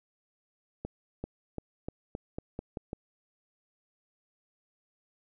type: accelerating click train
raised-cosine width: 2 ms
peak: -22 dBFS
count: 9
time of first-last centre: 0.85-2.931 s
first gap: 390 ms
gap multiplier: 0.88
effects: none